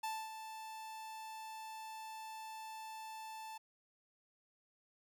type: tone with ADSR envelope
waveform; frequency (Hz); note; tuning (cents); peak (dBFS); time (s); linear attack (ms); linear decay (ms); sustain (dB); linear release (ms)
45% pulse; 880; A5; 0; -37; 0.03-3.58; 9; 250; -9; 9
effects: none